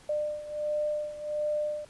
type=beating tone pair; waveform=sine; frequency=599 / 600.4 Hz; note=D5 / D5; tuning=+34 / +38 cents; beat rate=1.4 Hz; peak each=-30 / -34 dBFS; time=0.09-1.85 s; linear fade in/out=5 ms; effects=pink hiss -56 dBFS RMS until 1.89 s + resampled to 24000 Hz